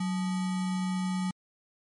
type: tone with sample-and-hold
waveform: sine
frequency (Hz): 185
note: F#3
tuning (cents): 0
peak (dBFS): -27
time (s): 0-1.31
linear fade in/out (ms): 5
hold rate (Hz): 1050
effects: MP3 48 kbps